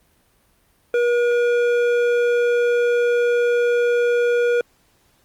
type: tone with hard clipping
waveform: sine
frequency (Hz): 480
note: B4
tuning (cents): -49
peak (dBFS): -17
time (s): 0.94-4.61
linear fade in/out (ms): 2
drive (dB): 10
effects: pink hiss -60 dBFS RMS until 5.24 s + Opus 32 kbps